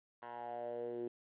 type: tone with band-pass filter sweep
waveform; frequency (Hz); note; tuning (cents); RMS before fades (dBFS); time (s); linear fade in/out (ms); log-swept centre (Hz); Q
10% pulse; 119.7; A#2; +46; -43; 0.22-1.08; 5; 1100 to 340; 4.7
effects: resampled to 8000 Hz + 12-bit